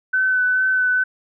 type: tone with vibrato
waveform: sine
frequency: 1512 Hz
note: F#6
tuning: 37 cents sharp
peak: -15 dBFS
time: 0.13-1.04 s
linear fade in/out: 10 ms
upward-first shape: sine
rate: 2.3 Hz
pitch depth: 16 cents each way
effects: none